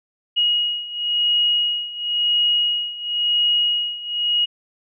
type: beating tone pair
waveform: sine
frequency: 2889 / 2889.96 Hz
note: F#7 / F#7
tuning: -42 / -41 cents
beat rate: 0.96 Hz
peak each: -22 / -19 dBFS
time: 0.36-4.46 s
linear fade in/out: 20 ms
effects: none